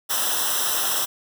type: noise with comb filter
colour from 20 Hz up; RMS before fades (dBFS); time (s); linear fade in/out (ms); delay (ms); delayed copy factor
white; -23; 0.09-1.06; 20; 0.44; -0.95
effects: none